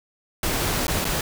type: noise with dropouts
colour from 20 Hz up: pink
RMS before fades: -24 dBFS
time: 0.43-1.21 s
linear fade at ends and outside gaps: 2 ms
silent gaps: 0.869-0.88 / 1.045-1.051 s
effects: none